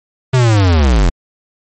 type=linear sweep; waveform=square; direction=down; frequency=132.5 to 38.89 Hz; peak=-8 dBFS; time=0.33-1.1 s; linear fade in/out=10 ms; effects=MP3 32 kbps